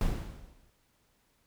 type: noise with exponential decay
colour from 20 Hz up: brown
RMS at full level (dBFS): -26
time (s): 0.01-0.7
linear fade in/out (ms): 1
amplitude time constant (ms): 150
effects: pink hiss -71 dBFS RMS until 1.46 s